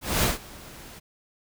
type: noise with ADSR envelope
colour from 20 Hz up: pink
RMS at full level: -21 dBFS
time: 0.01-1 s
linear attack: 220 ms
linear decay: 150 ms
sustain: -23 dB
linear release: 20 ms
effects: none